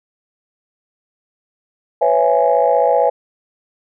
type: chord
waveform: sine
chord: C# minor seventh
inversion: third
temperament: just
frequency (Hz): 498.9 / 554.4 / 665.2 / 831.5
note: B4 / C#5 / E5 / G#5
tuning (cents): +17 / 0 / +16 / +2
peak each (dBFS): -16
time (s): 2.01-3.1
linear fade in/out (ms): 10
effects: tanh soft clip ceiling -1 dBFS